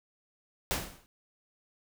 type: noise with exponential decay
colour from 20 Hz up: pink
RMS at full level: -27 dBFS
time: 0.71-1.06 s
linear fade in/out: 0 ms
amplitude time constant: 76 ms
effects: none